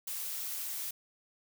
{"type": "noise", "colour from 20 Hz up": "blue", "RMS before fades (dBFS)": -38, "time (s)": [0.07, 0.91], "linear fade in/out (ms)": 5, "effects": []}